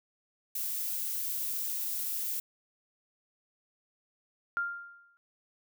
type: noise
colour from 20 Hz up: violet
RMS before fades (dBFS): -34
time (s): 0.55-2.4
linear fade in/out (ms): 5
type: tone with exponential decay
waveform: sine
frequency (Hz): 1396.9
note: F6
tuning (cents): 0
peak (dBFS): -26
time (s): 4.57-5.17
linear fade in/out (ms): 0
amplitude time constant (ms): 130
effects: none